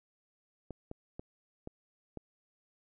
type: clicks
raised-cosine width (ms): 2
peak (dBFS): -28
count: 5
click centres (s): 0.707 / 0.914 / 1.195 / 1.674 / 2.173
effects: none